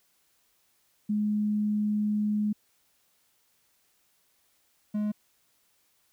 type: tone pair in turn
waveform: sine / triangle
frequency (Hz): 210 / 210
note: G#3 / G#3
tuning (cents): +19 / +19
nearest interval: unison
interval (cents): 0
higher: neither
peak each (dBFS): -24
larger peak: neither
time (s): 1.09-2.53 / 4.94-5.12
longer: first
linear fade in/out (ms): 10
effects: white hiss -69 dBFS RMS until 6.12 s